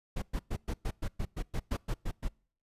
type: noise bursts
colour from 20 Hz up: brown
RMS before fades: -32 dBFS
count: 13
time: 0.16-2.286 s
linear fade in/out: 10 ms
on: 62 ms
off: 110 ms
effects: noise-tail reverb RT60 0.5 s tail -26 dB re dry + resampled to 32000 Hz